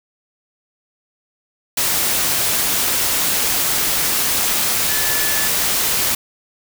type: tone in noise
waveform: sine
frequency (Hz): 1734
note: A6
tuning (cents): -26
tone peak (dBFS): -26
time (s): 4.89-5.48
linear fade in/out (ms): 5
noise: white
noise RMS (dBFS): -18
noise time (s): 1.77-6.15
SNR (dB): -11
effects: none